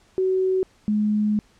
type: tone pair in turn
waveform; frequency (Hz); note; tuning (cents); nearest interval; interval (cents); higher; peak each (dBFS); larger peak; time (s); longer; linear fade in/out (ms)
sine; 375.6 / 210.8; F#4 / G#3; +26 / +26; minor seventh; 1000; first; -18; neither; 0.18-0.63 / 0.88-1.39; second; 0
effects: pink hiss -58 dBFS RMS until 1.59 s + low-pass 8000 Hz 12 dB/octave